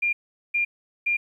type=tone bursts; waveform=sine; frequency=2400 Hz; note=D7; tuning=37 cents sharp; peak=-20 dBFS; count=3; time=0.02-1.17 s; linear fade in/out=10 ms; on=110 ms; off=410 ms; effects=10-bit